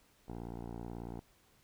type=tone with low-pass filter; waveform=10% pulse; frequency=58.27 Hz; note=A#1; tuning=in tune; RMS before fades=-44 dBFS; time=0.28-1.2 s; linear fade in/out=5 ms; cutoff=710 Hz; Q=1.6; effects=pink hiss -68 dBFS RMS until 1.63 s